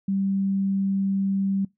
sine tone, 195.1 Hz, G3, 8 cents flat, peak -21 dBFS, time 0.08-1.65 s, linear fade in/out 5 ms, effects noise-tail reverb RT60 0.2 s tail -24 dB re dry

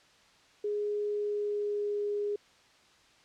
sine tone with pitch glide, 415.3 to 412 Hz, G#4 to G#4, 0 to -14 cents, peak -29 dBFS, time 0.64-2.36 s, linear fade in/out 5 ms, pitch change -14 cents, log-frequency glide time 1.1-2.04 s, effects white hiss -61 dBFS RMS until 3.24 s + low-pass 5000 Hz 12 dB/octave

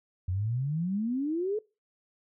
sine exponential sweep, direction up, 87.31 to 440 Hz, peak -27 dBFS, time 0.28-1.59 s, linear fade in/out 5 ms, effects noise-tail reverb RT60 0.3 s tail -23 dB re dry

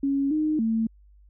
sine tone with pitch steps, 276.9 / 307.7 / 224.2 Hz, C#4 / D#4 / A3, -2 / -19 / +33 cents, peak -21 dBFS, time 0.03-0.87 s, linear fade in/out 5 ms, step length 280 ms, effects added 50 Hz sine -51 dBFS peak until 1.29 s

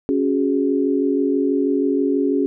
sine chord, C# suspended fourth, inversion none, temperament just, 277.2 / 369.6 / 415.8 Hz, C#4 / F#4 / G#4, 0 / -2 / +2 cents, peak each -18 / -22 / -22 dBFS, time 0.09-2.46 s, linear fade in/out 0 ms, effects none

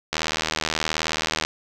click train, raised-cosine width 0.2 ms, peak -5 dBFS, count 105, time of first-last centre 0.13-1.45 s, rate 78.8 Hz, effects none

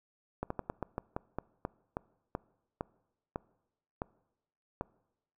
slowing click train, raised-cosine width 1 ms, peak -20 dBFS, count 15, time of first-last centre 0.43-4.81 s, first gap 74 ms, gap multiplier 1.2, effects noise-tail reverb RT60 0.9 s tail -23 dB re dry

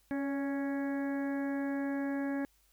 harmonic tone with a mistuned harmonic, 277.2 Hz, C#4, in tune, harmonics 1 / 2 / 3 / 4 / 5 / 6 / 7 / 8, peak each -32 / -41 / -46 / -53 / -55 / -45 / -53 / -55 dBFS, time 0.11-2.45 s, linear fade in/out 0 ms, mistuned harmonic 2, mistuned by +29 cents, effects added 50 Hz sine -70 dBFS peak until 2.72 s + white hiss -70 dBFS RMS until 2.72 s

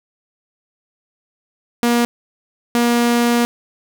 sawtooth tone pair in turn, 238 / 238 Hz, A#3 / A#3, +36 / +36 cents, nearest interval unison, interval 0 cents, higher neither, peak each -9 dBFS, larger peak neither, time 1.83-2.05 / 2.75-3.45 s, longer second, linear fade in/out 0 ms, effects none

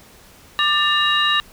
sine tone cluster, 1188 / 1781 / 2814 / 3826 Hz, D6 / A6 / F7 / A#7, +20 / +21 / +12 / +44 cents, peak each -20 dBFS, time 0.59-1.4 s, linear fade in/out 0 ms, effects tanh soft clip ceiling -5 dBFS + pink hiss -47 dBFS RMS until 1.52 s

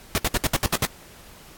pink noise bursts, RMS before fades -21 dBFS, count 8, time 0.15-0.852 s, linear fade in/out 0 ms, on 30 ms, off 66 ms, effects pink hiss -47 dBFS RMS until 1.57 s + AAC 64 kbps

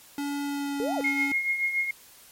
square tone with pitch glide, 285.1 to 280.9 Hz, C#4 to C#4, +49 to +23 cents, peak -29 dBFS, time 0.18-1.32 s, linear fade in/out 2 ms, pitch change -26 cents, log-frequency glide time 0.43-0.91 s
sine exponential two-way sweep, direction up then down, 411.7 to 880 to 456.3 Hz, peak -27 dBFS, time 0.8-1.01 s, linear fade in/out 0 ms, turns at 0.95 s
sine tone with tremolo, 2149 Hz, C7, 46 cents sharp, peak -21 dBFS, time 1.04-1.91 s, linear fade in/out 5 ms, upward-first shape triangle, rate 7 Hz, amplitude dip 65%
effects white hiss -52 dBFS RMS until 2.31 s + MP3 64 kbps

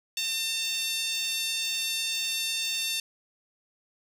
5% pulse tone with high-pass filter, 902 Hz, A5, 43 cents sharp, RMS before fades -30 dBFS, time 0.17-3 s, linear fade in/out 2 ms, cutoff 3100 Hz, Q 3.5, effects none

